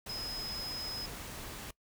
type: tone in noise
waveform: sine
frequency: 5090 Hz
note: D#8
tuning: 39 cents sharp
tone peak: -37 dBFS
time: 0.09-1.06 s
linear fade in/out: 5 ms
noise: pink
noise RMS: -44 dBFS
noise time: 0.06-1.71 s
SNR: +4 dB
effects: noise-tail reverb RT60 0.1 s tail -21 dB re dry